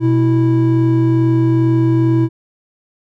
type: tone pair together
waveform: triangle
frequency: 123.4 / 327.9 Hz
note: B2 / E4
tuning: -1 / -9 cents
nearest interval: octave + perfect fourth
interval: 1692 cents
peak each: -11 dBFS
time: 0-2.29 s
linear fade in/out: 50 ms
effects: none